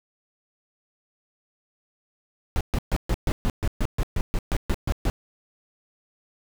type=noise bursts; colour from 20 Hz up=brown; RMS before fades=-22 dBFS; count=15; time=2.56-5.1 s; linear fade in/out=0 ms; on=48 ms; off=130 ms; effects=none